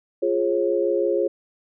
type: chord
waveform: sine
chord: Db major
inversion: first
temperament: equal with one note detuned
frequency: 349.2 / 415.3 / 541.7 Hz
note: F4 / Ab4 / Db5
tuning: 0 / 0 / -40 cents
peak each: -23 dBFS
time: 0.22-1.28 s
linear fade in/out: 10 ms
effects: none